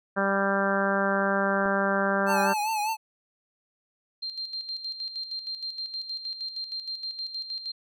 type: harmonic tone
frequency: 196.8 Hz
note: G3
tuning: 7 cents sharp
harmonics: 1 / 2 / 3 / 4 / 5 / 6 / 7 / 8 / 9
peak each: -29 / -32 / -28 / -33 / -34 / -33 / -32 / -29 / -41 dBFS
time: 0.16-2.54 s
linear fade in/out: 20 ms
type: clicks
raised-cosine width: 1 ms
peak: -26 dBFS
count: 2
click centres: 1.657 / 1.66 s
type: tone with vibrato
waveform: square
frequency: 861 Hz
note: A5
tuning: 38 cents flat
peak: -26 dBFS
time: 2.26-2.97 s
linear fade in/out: 50 ms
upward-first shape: triangle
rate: 5 Hz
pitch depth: 86 cents each way
type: tone with tremolo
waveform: sine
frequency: 4174 Hz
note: C8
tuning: 5 cents flat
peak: -30 dBFS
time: 4.22-7.72 s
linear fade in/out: 10 ms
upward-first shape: square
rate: 6.4 Hz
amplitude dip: 60%
effects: none